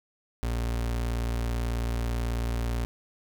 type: tone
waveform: 35% pulse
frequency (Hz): 58.3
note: A#1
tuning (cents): +1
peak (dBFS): -25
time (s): 0.43-2.85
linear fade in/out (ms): 0
effects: none